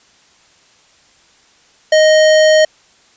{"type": "tone", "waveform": "square", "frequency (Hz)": 622.3, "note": "D#5", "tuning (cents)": 0, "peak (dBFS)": -7, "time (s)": [1.92, 2.65], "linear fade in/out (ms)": 5, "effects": ["white hiss -50 dBFS RMS until 3.16 s", "resampled to 16000 Hz"]}